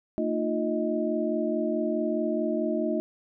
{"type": "tone cluster", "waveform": "sine", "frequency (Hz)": [226.9, 305.9, 350.6, 628], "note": ["A#3", "D#4", "F4", "D#5"], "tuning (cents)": [-47, -29, 7, 16], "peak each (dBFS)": -30, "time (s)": [0.18, 3], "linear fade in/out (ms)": 0, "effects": []}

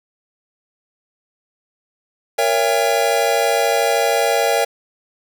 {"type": "chord", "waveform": "square", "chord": "A# diminished seventh", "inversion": "none", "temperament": "just", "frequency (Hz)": [466.2, 559.4, 671.3, 805.5], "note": ["A#4", "C#5", "E5", "G5"], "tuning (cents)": [0, 16, 31, 47], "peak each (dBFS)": -21, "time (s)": [2.38, 4.65], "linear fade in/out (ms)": 10, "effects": []}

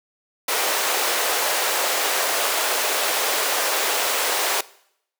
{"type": "high-pass noise", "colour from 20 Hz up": "pink", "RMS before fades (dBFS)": -22, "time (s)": [0.48, 4.61], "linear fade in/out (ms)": 5, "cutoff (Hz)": 460, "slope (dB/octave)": 24, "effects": ["noise-tail reverb RT60 0.7 s tail -20 dB re dry"]}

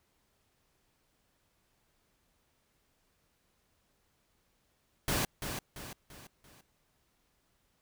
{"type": "noise with echo", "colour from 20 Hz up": "pink", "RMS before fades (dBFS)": -31, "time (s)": [5.08, 5.25], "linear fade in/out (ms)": 2, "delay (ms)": 340, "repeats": 4, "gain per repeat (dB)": -7, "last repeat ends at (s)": 6.61, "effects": ["pink hiss -74 dBFS RMS until 7.81 s"]}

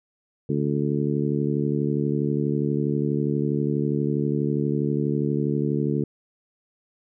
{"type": "harmonic tone", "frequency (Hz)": 72.3, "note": "D2", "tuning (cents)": -27, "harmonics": [2, 3, 4, 5, 6], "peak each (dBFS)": [-25, -27, -28, -29, -30], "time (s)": [0.49, 6.04], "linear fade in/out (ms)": 5, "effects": []}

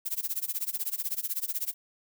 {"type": "noise with tremolo", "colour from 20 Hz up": "violet", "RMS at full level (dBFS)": -29, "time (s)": [0.05, 1.74], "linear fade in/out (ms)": 20, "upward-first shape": "sine", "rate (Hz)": 16, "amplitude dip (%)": 95, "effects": []}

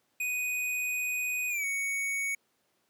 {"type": "tone with pitch glide", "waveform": "square", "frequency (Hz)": [2489, 2230], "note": ["D#7", "C#7"], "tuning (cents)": [0, 10], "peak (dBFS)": -30, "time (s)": [0.2, 2.35], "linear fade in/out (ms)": 5, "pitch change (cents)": -190, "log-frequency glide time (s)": [1.49, 1.65], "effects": ["pink hiss -73 dBFS RMS until 2.89 s", "high-pass 200 Hz 12 dB/octave"]}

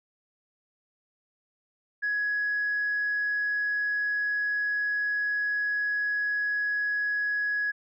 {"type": "tone", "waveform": "sine", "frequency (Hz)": 1674, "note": "G#6", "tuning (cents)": 13, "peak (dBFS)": -24, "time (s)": [2.02, 7.72], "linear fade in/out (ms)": 20, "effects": ["tanh soft clip ceiling -21 dBFS"]}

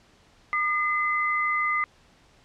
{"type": "tone pair together", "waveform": "sine", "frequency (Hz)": [1209.7, 2043], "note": ["D#6", "C7"], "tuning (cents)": [-49, -42], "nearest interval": "major sixth", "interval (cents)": 907, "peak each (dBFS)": -25, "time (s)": [0.53, 1.84], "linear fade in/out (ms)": 0, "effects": ["pink hiss -58 dBFS RMS until 2.44 s", "low-pass 6000 Hz 12 dB/octave"]}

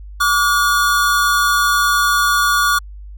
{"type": "tone pair together", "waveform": "square", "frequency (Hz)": [1155.3, 1435], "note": ["D6", "F6"], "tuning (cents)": [-29, 47], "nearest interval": "major third", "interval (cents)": 376, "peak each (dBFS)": -16, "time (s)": [0.2, 2.79], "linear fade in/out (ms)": 10, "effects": ["added 50 Hz sine -31 dBFS peak until 3.17 s"]}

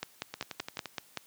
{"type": "two click trains", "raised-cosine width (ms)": 0.2, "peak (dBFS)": [-16, -20], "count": [7, 7], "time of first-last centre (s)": [[0.03, 1.173], [0.34, 0.857]], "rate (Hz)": [5.25, 11.6], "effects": ["white hiss -60 dBFS RMS until 1.26 s", "high-pass 100 Hz 12 dB/octave"]}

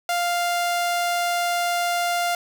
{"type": "tone", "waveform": "sawtooth", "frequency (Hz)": 698.5, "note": "F5", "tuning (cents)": 0, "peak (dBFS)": -17, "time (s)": [0.09, 2.35], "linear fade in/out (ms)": 2, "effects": []}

